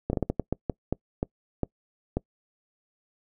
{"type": "slowing click train", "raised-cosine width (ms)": 2, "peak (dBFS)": -12, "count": 12, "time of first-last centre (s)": [0.1, 2.17], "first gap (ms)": 31, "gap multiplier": 1.33, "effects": ["noise-tail reverb RT60 0.1 s tail -25 dB re dry"]}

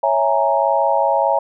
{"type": "chord", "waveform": "sine", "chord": "A# half-diminished seventh", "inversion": "first", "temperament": "equal", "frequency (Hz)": [554.4, 659.3, 830.6, 932.3], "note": ["C#5", "E5", "G#5", "A#5"], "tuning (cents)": [0, 0, 0, 0], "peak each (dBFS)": -19, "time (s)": [0.03, 1.39], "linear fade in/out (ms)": 5, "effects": []}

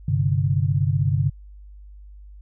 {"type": "chord", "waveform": "sine", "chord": "G suspended fourth", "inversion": "none", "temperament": "equal", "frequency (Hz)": [98, 130.81, 146.83], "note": ["G2", "C3", "D3"], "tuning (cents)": [0, 0, 0], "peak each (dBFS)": -22, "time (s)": [0.08, 1.3], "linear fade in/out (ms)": 5, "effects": ["added 50 Hz sine -40 dBFS peak until 2.41 s"]}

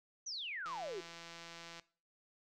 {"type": "exponential sweep", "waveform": "sine", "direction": "down", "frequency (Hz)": [6272, 340.9], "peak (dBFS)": -40, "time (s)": [0.26, 1.01], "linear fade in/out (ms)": 10}
{"type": "click train", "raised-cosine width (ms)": 0.2, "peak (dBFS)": -33, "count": 192, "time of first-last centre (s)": [0.66, 1.797], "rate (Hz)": 168}
{"effects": ["noise-tail reverb RT60 0.4 s tail -19 dB re dry"]}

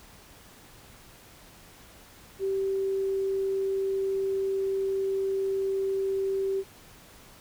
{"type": "tone", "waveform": "sine", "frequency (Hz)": 387.8, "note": "G4", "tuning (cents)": -19, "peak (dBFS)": -25, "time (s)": [2.39, 6.64], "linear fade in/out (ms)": 50, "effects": ["pink hiss -52 dBFS RMS until 7.4 s"]}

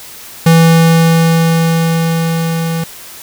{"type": "tone with level ramp", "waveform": "square", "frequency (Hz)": 164.81, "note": "E3", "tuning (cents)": 0, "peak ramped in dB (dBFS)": [-4, -15], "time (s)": [0.46, 2.84], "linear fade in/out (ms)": 5, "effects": ["white hiss -32 dBFS RMS until 3.22 s"]}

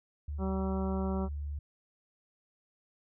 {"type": "tone with pitch glide", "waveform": "sine", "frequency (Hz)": [73.42, 72.66], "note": ["D2", "D2"], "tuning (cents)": [0, -18], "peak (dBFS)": -34, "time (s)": [0.28, 1.59], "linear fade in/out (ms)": 5, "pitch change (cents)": -18, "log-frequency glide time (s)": [0.57, 0.75]}
{"type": "harmonic tone", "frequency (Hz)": 191.1, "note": "G3", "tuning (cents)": -44, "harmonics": [1, 2, 3, 4, 5, 6, 7], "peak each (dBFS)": [-32, -38, -42, -44, -46, -48, -49], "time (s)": [0.38, 1.29], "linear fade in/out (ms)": 50}
{"effects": []}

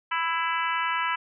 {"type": "harmonic tone with a mistuned harmonic", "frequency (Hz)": 330.6, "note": "E4", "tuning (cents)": 5, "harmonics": [3, 4, 5, 6, 7, 8, 9], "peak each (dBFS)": [-28, -30, -32, -34, -35, -36, -37], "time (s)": [0.11, 1.16], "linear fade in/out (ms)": 10, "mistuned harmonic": 6, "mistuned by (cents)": 17, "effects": []}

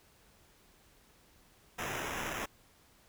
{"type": "noise with sample-and-hold", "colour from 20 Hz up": "blue", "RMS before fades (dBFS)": -38, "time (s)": [1.78, 2.46], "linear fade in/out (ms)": 10, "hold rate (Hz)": 4410, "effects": ["pink hiss -64 dBFS RMS until 3.08 s"]}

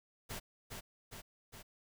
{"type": "noise with echo", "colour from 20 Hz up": "pink", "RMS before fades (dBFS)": -43, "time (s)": [0.29, 0.4], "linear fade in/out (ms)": 20, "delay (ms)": 410, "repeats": 3, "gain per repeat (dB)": -3, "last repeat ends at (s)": 1.63, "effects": []}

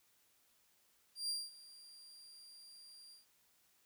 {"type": "tone with ADSR envelope", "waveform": "35% pulse", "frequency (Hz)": 4762, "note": "D8", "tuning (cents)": 23, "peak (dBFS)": -34, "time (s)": [1.15, 3.26], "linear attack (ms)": 140, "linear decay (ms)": 210, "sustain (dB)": -20, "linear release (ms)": 140, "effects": ["white hiss -73 dBFS RMS until 3.85 s"]}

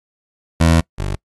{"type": "tone pair in turn", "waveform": "20% pulse", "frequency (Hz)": [82.41, 49.11], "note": ["E2", "G1"], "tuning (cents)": [0, 4], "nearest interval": "major sixth", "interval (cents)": 896, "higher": "first", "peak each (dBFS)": [-5, -15], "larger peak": "first", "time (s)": [[0.6, 0.81], [0.98, 1.16]], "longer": "first", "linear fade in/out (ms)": 10, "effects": ["noise-tail reverb RT60 0.1 s tail -26 dB re dry", "AAC 32 kbps"]}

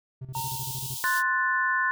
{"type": "tone with tremolo", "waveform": "triangle", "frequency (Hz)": 130, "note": "C3", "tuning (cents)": -11, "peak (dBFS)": -31, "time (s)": [0.21, 0.97], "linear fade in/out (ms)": 10, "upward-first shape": "square", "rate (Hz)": 13, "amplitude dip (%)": 75}
{"type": "high-pass noise", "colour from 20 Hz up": "white", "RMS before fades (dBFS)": -35, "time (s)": [0.33, 1.23], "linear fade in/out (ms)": 50, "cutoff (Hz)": 3000, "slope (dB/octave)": 48}
{"type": "tone with exponential decay", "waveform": "triangle", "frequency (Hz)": 917, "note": "A#5", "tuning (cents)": -29, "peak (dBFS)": -27, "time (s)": [0.35, 1.46], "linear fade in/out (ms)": 1, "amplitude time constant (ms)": 240}
{"type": "chord", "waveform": "sine", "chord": "F# diminished", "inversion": "second", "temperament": "equal", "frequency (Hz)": [1046.5, 1480, 1760], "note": ["C6", "F#6", "A6"], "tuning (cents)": [0, 0, 0], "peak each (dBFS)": [-27, -27, -26], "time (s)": [1.04, 1.91], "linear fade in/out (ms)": 0}
{"effects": []}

